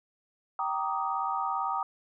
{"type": "chord", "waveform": "sine", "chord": "Eb major seventh", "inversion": "first", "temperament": "just", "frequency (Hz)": [777.8, 933.4, 1166.7, 1244.5], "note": ["G5", "Bb5", "D6", "Eb6"], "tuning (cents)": [-14, 2, -12, 0], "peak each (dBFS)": [-33, -33, -37, -32], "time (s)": [0.59, 1.83], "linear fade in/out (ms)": 2, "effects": []}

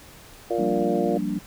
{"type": "harmonic tone", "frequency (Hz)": 116.54, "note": "A#2", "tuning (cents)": 0, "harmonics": [3, 4, 5, 6], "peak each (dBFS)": [-26, -27, -28, -29], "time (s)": [0.5, 1.18], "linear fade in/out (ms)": 10}
{"type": "chord", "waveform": "sine", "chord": "G minor seventh", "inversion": "third", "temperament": "equal", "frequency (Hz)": [174.61, 196, 233.1, 293.7], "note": ["F3", "G3", "Bb3", "D4"], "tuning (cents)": [0, 0, 0, 0], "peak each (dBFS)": [-32, -28, -30, -29], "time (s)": [0.58, 1.39], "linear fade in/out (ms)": 10}
{"effects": ["pink hiss -47 dBFS RMS until 1.46 s"]}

